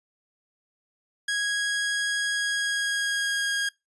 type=tone with pitch glide; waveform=sawtooth; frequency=1652 to 1633 Hz; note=G#6 to G#6; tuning=-10 to -30 cents; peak=-21 dBFS; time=1.28-3.69 s; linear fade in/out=5 ms; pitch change=-20 cents; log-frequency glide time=2.3-3.52 s; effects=noise-tail reverb RT60 0.2 s tail -23 dB re dry + resampled to 24000 Hz